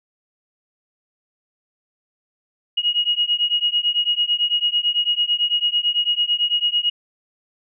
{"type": "beating tone pair", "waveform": "sine", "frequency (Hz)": [2883, 2892], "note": ["F#7", "F#7"], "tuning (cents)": [-46, -40], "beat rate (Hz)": 9, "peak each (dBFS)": -20, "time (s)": [2.77, 6.9], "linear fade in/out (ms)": 10, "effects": []}